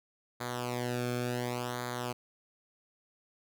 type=tone with flanger; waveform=sawtooth; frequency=122.6 Hz; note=B2; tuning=12 cents flat; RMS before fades=-35 dBFS; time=0.4-2.13 s; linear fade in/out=10 ms; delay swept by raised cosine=0.36 to 1.04 ms; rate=0.69 Hz; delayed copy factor=-0.8; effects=none